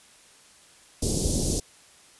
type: band-stop noise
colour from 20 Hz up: pink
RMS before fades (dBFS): -25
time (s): 1.02-1.6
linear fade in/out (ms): 5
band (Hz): 500 to 4900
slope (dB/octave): 24
effects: white hiss -54 dBFS RMS until 2.19 s + resampled to 24000 Hz